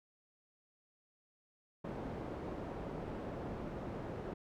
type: low-pass noise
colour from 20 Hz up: white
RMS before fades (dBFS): -43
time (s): 1.84-4.34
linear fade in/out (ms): 10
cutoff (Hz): 520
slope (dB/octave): 12
effects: none